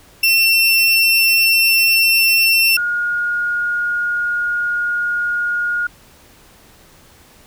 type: tone pair in turn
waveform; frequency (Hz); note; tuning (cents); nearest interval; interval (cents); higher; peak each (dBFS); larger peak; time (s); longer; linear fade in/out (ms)
30% pulse / sine; 2702 / 1431.3; E7 / F6; +42 / +42; major seventh; 1100; first; -8 / -16; first; 0.23-2.77 / 2.77-5.87; second; 5
effects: pink hiss -47 dBFS RMS until 7.46 s